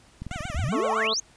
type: click train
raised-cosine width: 5 ms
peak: -22 dBFS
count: 11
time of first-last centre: 0.22-0.687 s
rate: 21.4 Hz
type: tone with vibrato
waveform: 15% pulse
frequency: 674 Hz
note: E5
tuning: 38 cents sharp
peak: -28 dBFS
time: 0.31-1.07 s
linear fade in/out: 0 ms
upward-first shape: triangle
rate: 7.8 Hz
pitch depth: 270 cents each way
type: exponential sweep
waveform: sine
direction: up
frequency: 57.9 to 6800 Hz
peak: -24 dBFS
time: 0.55-1.2 s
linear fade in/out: 5 ms
type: harmonic tone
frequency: 220 Hz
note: A3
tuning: in tune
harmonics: 1 / 2 / 3 / 4 / 5 / 6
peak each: -37 / -29 / -33 / -41 / -29 / -38 dBFS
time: 0.72-1.14 s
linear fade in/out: 10 ms
effects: pink hiss -56 dBFS RMS until 1.36 s + resampled to 22050 Hz